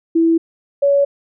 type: tone pair in turn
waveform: sine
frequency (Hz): 329.6 / 563.4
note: E4 / C#5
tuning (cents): 0 / +28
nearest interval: major sixth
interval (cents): 928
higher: second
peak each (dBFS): -10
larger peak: neither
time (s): 0.15-0.38 / 0.82-1.05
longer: neither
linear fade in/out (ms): 10
effects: none